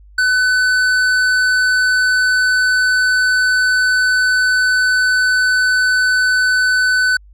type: tone with hard clipping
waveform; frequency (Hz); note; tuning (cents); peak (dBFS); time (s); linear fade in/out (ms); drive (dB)
sine; 1505; F#6; +29; -13; 0.18-7.17; 5; 10
effects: added 50 Hz sine -40 dBFS peak until 7.33 s